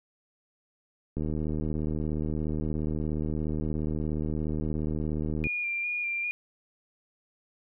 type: click train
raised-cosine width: 3 ms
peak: -19 dBFS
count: 332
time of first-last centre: 1.17-5.469 s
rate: 77 Hz
type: tone with vibrato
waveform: sine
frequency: 2406 Hz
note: D7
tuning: 41 cents sharp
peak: -28 dBFS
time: 5.44-6.31 s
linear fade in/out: 0 ms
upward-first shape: square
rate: 2.5 Hz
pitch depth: 20 cents each way
effects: none